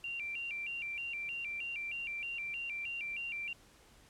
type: tone with vibrato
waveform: sine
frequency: 2553 Hz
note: D#7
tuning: 44 cents sharp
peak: -37 dBFS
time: 0.04-3.53 s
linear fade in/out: 2 ms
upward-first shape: square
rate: 3.2 Hz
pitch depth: 140 cents each way
effects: pink hiss -62 dBFS RMS until 4.09 s + low-pass 11000 Hz 12 dB/octave